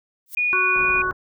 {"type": "noise with exponential growth", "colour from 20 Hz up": "violet", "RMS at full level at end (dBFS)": -29, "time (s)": [0.26, 0.35], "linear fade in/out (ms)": 2, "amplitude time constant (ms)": 19}
{"type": "tone", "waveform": "sine", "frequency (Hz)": 2455, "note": "D#7", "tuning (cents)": -24, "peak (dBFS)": -18, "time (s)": [0.37, 1.02], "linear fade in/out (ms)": 5}
{"type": "harmonic tone", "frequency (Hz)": 370, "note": "F#4", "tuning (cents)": 0, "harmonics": [1, 3, 4], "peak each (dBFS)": [-29, -24, -23], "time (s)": [0.53, 1.11], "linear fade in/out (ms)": 0}
{"type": "low-pass noise", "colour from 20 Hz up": "pink", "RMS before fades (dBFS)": -37, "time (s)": [0.75, 1.13], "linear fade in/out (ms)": 5, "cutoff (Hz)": 1700, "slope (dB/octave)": 96}
{"effects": []}